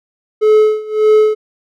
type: tone with tremolo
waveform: triangle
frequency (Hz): 429.7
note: A4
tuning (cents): -41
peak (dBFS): -3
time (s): 0.41-1.35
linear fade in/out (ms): 20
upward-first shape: sine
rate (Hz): 1.7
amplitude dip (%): 90
effects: none